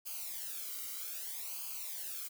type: noise with flanger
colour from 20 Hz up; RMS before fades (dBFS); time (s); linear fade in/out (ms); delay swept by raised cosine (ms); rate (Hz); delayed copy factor
blue; -42; 0.05-2.29; 20; 0.53 to 1.18; 0.63; -0.9
effects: none